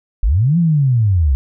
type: linear two-way sweep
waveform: sine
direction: up then down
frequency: 38.93 to 175.6 to 62.4 Hz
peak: -10 dBFS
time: 0.23-1.35 s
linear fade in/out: 0 ms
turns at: 0.58 s
effects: none